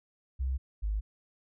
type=tone pair in turn; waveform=sine; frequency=65.41 / 51.92 Hz; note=C2 / G#1; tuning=0 / 0 cents; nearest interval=major third; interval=400 cents; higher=first; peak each=-28 dBFS; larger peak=neither; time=0.39-0.58 / 0.82-1.01 s; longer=neither; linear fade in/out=20 ms; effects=none